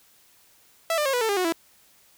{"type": "tone with pitch steps", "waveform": "sawtooth", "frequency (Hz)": [659.3, 597.6, 541.7, 491.1, 445.1, 403.5, 365.8, 331.6], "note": ["E5", "D5", "C#5", "B4", "A4", "G#4", "F#4", "E4"], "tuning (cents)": [0, 30, -40, -10, 20, -50, -20, 10], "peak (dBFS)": -18, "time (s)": [0.9, 1.524], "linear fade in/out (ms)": 2, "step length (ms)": 78, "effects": ["white hiss -58 dBFS RMS until 2.17 s"]}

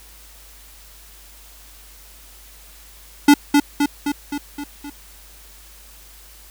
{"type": "tone with echo", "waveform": "square", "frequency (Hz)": 288.6, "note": "D4", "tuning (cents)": -30, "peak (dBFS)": -7, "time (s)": [3.28, 3.34], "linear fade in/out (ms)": 5, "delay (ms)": 260, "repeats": 6, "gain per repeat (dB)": -4, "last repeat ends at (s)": 4.9, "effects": ["added 50 Hz sine -46 dBFS peak until 6.5 s", "white hiss -46 dBFS RMS until 6.5 s"]}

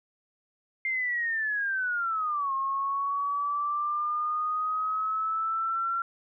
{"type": "linear two-way sweep", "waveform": "sine", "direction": "down then up", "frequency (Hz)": [2110, 1074, 1367], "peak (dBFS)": -26, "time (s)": [0.85, 6.02], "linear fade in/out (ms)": 2, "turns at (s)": 2.53, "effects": []}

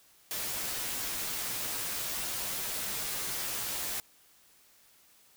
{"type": "noise with comb filter", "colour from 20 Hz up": "white", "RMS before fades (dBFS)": -35, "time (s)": [0.31, 4], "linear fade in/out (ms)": 0, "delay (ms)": 12, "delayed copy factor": -0.6, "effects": ["white hiss -62 dBFS RMS until 5.36 s"]}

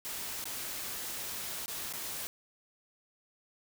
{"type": "noise with dropouts", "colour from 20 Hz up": "white", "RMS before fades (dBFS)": -39, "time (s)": [0.05, 2.27], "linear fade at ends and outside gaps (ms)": 0, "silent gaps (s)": [[0.441, 0.455], [1.659, 1.68], [1.926, 1.936]], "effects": []}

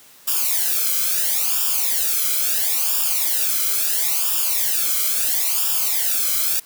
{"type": "noise with flanger", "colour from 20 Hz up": "blue", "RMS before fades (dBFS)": -20, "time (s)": [0.27, 6.6], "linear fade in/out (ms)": 10, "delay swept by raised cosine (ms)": [0.48, 1.11], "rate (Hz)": 0.74, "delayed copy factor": -0.9, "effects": ["white hiss -48 dBFS RMS until 6.65 s", "high-pass 80 Hz 12 dB/octave"]}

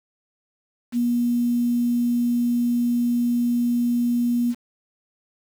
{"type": "tone with quantisation", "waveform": "sine", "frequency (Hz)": 240, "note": "B3", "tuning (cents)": -49, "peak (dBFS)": -18, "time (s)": [0.92, 4.55], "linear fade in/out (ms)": 50, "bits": 7, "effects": []}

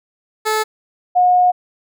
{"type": "tone pair in turn", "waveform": ["15% pulse", "sine"], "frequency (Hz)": [433.5, 722.6], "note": ["A4", "F#5"], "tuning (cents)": [-26, -41], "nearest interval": "major sixth", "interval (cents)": 885, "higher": "second", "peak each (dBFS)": -9, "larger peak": "neither", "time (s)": [[0.45, 0.64], [1.15, 1.52]], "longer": "second", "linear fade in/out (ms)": 20, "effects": []}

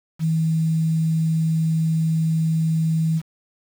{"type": "tone with quantisation", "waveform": "sine", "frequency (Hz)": 160.9, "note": "E3", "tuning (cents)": -42, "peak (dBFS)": -17, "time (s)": [0.19, 3.22], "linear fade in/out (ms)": 50, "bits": 7, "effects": []}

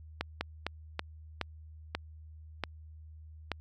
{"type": "slowing click train", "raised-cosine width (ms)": 0.3, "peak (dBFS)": -15, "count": 8, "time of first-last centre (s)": [0.21, 3.517], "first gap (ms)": 200, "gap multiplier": 1.28, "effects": ["added 78 Hz sine -47 dBFS peak until 3.6 s", "MP3 96 kbps"]}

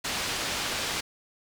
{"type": "low-pass noise", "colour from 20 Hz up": "white", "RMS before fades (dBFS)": -31, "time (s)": [0.04, 1.01], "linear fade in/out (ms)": 10, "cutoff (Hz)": 5100, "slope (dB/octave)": 12, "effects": []}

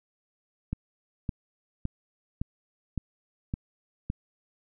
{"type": "click train", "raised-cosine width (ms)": 5, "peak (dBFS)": -17, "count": 7, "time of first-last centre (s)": [0.73, 4.101], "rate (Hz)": 1.78, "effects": []}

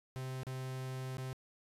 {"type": "tone with dropouts", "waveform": "45% pulse", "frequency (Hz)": 130.3, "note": "C3", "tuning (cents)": -7, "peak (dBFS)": -39, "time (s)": [0.16, 1.33], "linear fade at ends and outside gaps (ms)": 0, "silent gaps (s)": [[0.433, 0.468], [1.17, 1.182]], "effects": ["resampled to 32000 Hz"]}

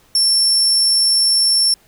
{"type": "tone", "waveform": "35% pulse", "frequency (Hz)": 5420, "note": "E8", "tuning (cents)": 47, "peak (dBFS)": -9, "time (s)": [0.15, 1.74], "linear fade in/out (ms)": 2, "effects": ["pink hiss -53 dBFS RMS until 1.87 s"]}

